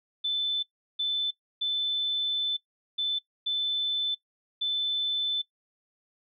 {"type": "tone bursts at uneven times", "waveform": "sine", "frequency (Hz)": 3520, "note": "A7", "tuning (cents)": 0, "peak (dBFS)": -25, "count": 6, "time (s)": [[0.24, 0.63], [0.99, 1.31], [1.61, 2.57], [2.98, 3.19], [3.46, 4.15], [4.61, 5.42]], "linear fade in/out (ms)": 10, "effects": ["noise-tail reverb RT60 0.1 s tail -20 dB re dry"]}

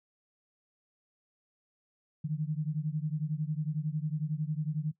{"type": "beating tone pair", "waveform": "sine", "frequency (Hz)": [149, 160], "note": ["D3", "D#3"], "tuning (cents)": [25, 49], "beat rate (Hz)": 11, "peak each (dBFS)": [-32, -34], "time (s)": [2.24, 4.92], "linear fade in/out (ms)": 10, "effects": ["noise-tail reverb RT60 0.1 s tail -19 dB re dry"]}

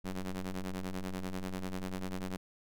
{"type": "ring-modulated tone", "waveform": "sawtooth", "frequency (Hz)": 92.5, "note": "F#2", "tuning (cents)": 0, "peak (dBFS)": -29, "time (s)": [0.04, 2.37], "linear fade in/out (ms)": 10, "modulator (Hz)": 97.6, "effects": []}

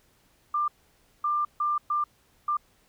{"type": "tone bursts at uneven times", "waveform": "sine", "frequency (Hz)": 1191, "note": "D6", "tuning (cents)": 24, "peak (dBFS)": -23, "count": 5, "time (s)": [[0.54, 0.68], [1.24, 1.45], [1.6, 1.78], [1.9, 2.04], [2.48, 2.57]], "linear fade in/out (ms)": 5, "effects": ["pink hiss -64 dBFS RMS until 2.88 s"]}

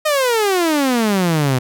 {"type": "exponential sweep", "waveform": "sawtooth", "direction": "down", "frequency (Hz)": [627, 123.47], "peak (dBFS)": -10, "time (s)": [0.05, 1.59], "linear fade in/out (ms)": 10, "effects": []}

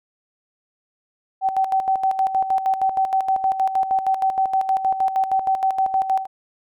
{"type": "tone with tremolo", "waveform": "sine", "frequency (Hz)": 767, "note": "G5", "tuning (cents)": -38, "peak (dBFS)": -15, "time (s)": [1.41, 6.27], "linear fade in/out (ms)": 50, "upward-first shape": "square", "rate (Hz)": 6.4, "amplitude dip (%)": 65, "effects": []}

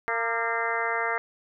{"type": "harmonic tone with a mistuned harmonic", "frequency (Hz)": 229.7, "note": "A#3", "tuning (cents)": -25, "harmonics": [2, 3, 4, 5, 6, 7, 8, 9], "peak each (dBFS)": [-33, -33, -33, -33, -33, -33, -33, -33], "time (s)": [0.08, 1.18], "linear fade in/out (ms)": 0, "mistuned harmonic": 5, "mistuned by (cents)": 50, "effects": []}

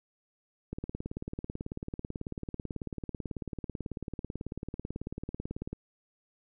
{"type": "click train", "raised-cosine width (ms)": 3, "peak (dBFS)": -23, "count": 92, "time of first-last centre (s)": [0.73, 5.73], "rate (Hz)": 18.2, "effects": []}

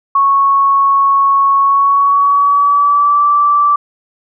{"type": "tone with pitch glide", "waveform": "sine", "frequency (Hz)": [1105, 1164.6], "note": ["C#6", "D6"], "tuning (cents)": [-6, -15], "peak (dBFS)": -7, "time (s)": [0.15, 3.76], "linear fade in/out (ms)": 5, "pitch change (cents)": 91, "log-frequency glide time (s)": [1.6, 3.25], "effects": []}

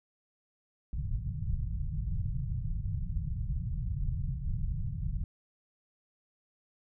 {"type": "low-pass noise", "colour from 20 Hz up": "pink", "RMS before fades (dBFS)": -33, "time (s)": [0.93, 5.24], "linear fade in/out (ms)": 2, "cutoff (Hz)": 160, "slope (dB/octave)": 48, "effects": []}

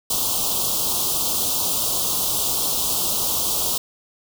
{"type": "band-stop noise", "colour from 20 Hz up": "white", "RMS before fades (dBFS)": -22, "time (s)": [0.1, 3.78], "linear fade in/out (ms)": 5, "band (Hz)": [1200, 3000], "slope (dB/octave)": 48, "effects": []}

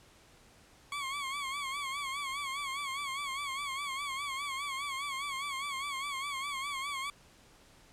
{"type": "tone with vibrato", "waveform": "20% pulse", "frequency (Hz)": 1108.7, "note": "C#6", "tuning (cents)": 0, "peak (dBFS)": -30, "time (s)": [0.92, 7.1], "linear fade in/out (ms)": 2, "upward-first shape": "sine", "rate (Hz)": 4.9, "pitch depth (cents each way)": 83, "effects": ["pink hiss -60 dBFS RMS until 7.92 s", "low-pass 10000 Hz 12 dB/octave"]}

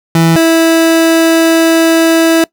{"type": "tone pair in turn", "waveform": "30% pulse", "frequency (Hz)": [164.81, 327.7], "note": ["E3", "E4"], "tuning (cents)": [0, -10], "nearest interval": "octave", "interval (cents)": 1190, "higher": "second", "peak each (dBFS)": -3, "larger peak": "neither", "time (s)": [[0.15, 0.36], [0.36, 2.44]], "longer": "second", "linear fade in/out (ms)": 2, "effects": ["noise-tail reverb RT60 0.1 s tail -22 dB re dry"]}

